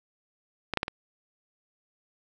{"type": "clicks", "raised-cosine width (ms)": 0.3, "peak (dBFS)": [-12, -8, -10, -17], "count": 4, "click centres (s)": [0.737, 0.773, 0.831, 0.881], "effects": []}